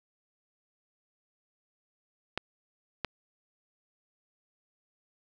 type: clicks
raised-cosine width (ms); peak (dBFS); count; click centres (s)
0.3; -14; 2; 2.376 / 3.047
effects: none

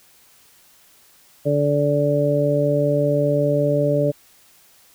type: harmonic tone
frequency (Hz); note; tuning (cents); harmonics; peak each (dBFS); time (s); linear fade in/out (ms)
145.2; D3; -19; 1 / 2 / 3 / 4; -21 / -24 / -23 / -19; 1.45-4.12; 20
effects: white hiss -53 dBFS RMS until 4.94 s

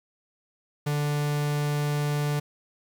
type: tone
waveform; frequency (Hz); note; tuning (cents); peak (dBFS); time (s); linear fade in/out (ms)
45% pulse; 146.83; D3; 0; -24; 0.86-2.4; 10
effects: 9-bit

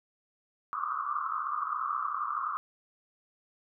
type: band-pass noise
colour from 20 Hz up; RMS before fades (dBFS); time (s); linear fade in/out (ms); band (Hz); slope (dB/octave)
pink; -33; 0.73-2.57; 0; 1100 to 1300; 96
effects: none

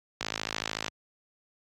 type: click train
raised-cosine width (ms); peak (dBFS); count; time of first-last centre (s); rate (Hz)
0.2; -12; 37; 0.21-0.882; 53.6
effects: high-pass 80 Hz 12 dB/octave + AAC 48 kbps

